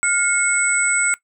sine tone cluster, 1416 / 2178 / 7970 Hz, F6 / C#7 / B8, +23 / -31 / +15 cents, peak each -20 dBFS, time 0.03-1.14 s, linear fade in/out 0 ms, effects noise-tail reverb RT60 0.1 s tail -18 dB re dry

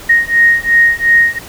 sine beating tone pair, 1864.7 / 1867.5 Hz, A#6 / A#6, 0 / +3 cents, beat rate 2.8 Hz, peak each -10 dBFS, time 0.09-1.39 s, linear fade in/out 10 ms, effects pink hiss -32 dBFS RMS until 1.48 s

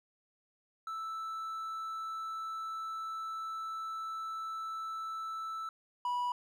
triangle tone pair in turn, 1318.5 / 978.7 Hz, E6 / B5, 0 / -16 cents, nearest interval perfect fourth, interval 516 cents, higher first, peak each -35 / -29 dBFS, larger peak second, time 0.87-5.69 / 6.05-6.32 s, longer first, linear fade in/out 2 ms, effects none

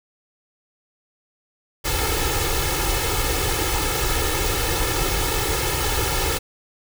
pink noise with comb filter, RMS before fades -22 dBFS, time 1.84-6.39 s, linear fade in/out 20 ms, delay 2.3 ms, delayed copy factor +0.9, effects none

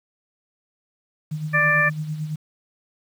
sine tone with tremolo, 153.9 Hz, D#3, 19 cents flat, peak -23 dBFS, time 1.31-2.36 s, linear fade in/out 10 ms, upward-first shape sine, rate 9 Hz, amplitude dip 55%
harmonic tone, 590 Hz, D5, 8 cents sharp, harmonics 1 / 2 / 3 / 4, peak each -27 / -24 / -17 / -24 dBFS, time 1.53-1.9 s, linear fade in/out 20 ms
effects 8-bit

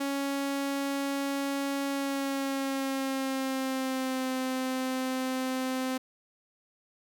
sawtooth tone with pitch glide, 277.8 to 259.2 Hz, C#4 to C4, +4 to -16 cents, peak -25 dBFS, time 0-5.98 s, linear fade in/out 10 ms, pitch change -120 cents, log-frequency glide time 1.88-4.3 s, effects none

